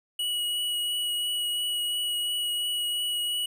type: tone with vibrato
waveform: square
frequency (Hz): 2920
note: F#7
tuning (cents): -24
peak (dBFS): -27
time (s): 0.19-3.46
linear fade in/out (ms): 5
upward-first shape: triangle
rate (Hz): 2.9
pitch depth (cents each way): 13
effects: none